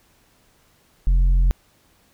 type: tone with tanh clipping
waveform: triangle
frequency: 44 Hz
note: F1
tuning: 14 cents sharp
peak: -14 dBFS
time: 1.07-1.51 s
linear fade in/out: 0 ms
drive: 9 dB
effects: pink hiss -59 dBFS RMS until 2.13 s